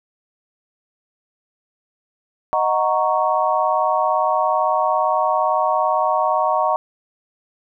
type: chord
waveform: sine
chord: D# minor seventh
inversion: none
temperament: equal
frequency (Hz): 622.3 / 740 / 932.3 / 1108.7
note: D#5 / F#5 / A#5 / C#6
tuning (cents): 0 / 0 / 0 / 0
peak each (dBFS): -21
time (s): 2.53-6.76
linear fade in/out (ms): 0
effects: none